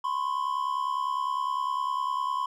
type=tone pair together; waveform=triangle; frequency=1008 / 1077.9 Hz; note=B5 / C#6; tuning=+35 / -49 cents; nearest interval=minor second; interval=116 cents; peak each=-27 / -28 dBFS; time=0.04-2.46 s; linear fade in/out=5 ms; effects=none